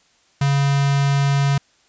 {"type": "tone with notch filter", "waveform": "square", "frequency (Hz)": 140, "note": "C#3", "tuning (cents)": 18, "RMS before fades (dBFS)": -17, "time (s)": [0.41, 1.58], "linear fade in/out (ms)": 5, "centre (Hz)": 450, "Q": 1.8, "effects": ["white hiss -58 dBFS RMS until 1.88 s", "resampled to 16000 Hz"]}